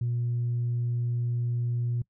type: tone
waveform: sine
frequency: 120 Hz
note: B2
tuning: 49 cents flat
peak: -24 dBFS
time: 0.01-2.02 s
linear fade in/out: 5 ms
effects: noise-tail reverb RT60 0.1 s tail -24 dB re dry + tanh soft clip ceiling -22 dBFS